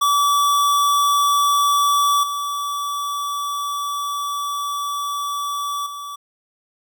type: tone with level steps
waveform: square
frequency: 1151 Hz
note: D6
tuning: 35 cents flat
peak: -15 / -23 / -30 dBFS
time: 0.01-6.16 s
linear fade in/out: 10 ms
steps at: 2.23 / 5.86 s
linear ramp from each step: 5 ms
effects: none